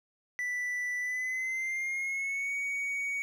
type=tone with pitch glide; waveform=triangle; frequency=1976 to 2244 Hz; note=B6 to C#7; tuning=0 to +21 cents; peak=-29 dBFS; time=0.39-3.22 s; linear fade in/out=0 ms; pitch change=+221 cents; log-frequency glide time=0.99-2.55 s; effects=none